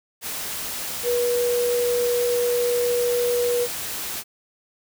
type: tone in noise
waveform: sine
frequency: 483.9 Hz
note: B4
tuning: 35 cents flat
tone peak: -19 dBFS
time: 1.03-3.68 s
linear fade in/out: 50 ms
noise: white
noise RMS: -30 dBFS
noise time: 0.21-4.24 s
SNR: +8 dB
effects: none